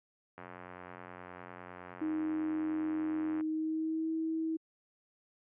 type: click train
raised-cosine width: 0.5 ms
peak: -30 dBFS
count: 273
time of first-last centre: 0.38-3.409 s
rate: 89.8 Hz
type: tone with pitch glide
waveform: sine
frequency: 312.2 to 321.7 Hz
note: D#4 to E4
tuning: +6 to -42 cents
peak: -31 dBFS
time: 2.01-4.57 s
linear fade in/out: 10 ms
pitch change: +52 cents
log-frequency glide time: 3.4-4.11 s
effects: high-pass 100 Hz 12 dB/octave + low-pass 2000 Hz 12 dB/octave